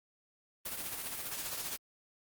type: noise with tremolo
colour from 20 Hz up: white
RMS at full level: -37 dBFS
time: 0.65-1.77 s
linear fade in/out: 10 ms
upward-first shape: triangle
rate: 15 Hz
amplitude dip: 55%
effects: Opus 32 kbps